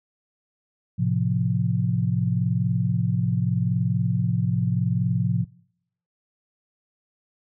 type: chord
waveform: sine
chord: F major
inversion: first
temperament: equal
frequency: 110 / 130.81 / 174.61 Hz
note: A2 / C3 / F3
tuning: 0 / 0 / 0 cents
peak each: -24 dBFS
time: 0.98-5.45 s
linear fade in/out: 20 ms
effects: noise-tail reverb RT60 0.8 s tail -25 dB re dry